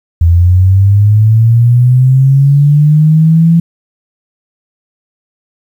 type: linear sweep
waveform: sine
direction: up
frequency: 82.41 to 168.6 Hz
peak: -3 dBFS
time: 0.21-3.6 s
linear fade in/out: 5 ms
effects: 7-bit